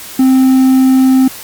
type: tone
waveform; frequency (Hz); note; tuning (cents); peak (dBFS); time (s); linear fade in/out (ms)
triangle; 261.6; C4; 0; -3; 0.19-1.28; 5
effects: white hiss -29 dBFS RMS until 1.43 s + Opus 48 kbps